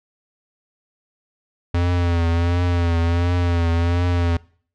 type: tone with vibrato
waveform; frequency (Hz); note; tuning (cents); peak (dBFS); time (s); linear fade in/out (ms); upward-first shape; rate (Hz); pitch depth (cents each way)
square; 86.1; F2; -24; -17; 1.74-4.37; 5; triangle; 1.4; 55
effects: noise-tail reverb RT60 0.5 s tail -23 dB re dry + low-pass 4000 Hz 12 dB/octave